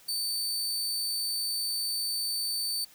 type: tone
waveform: sawtooth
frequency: 4555 Hz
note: C#8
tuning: 46 cents sharp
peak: -26 dBFS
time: 0.08-2.85 s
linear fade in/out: 10 ms
effects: white hiss -56 dBFS RMS until 2.94 s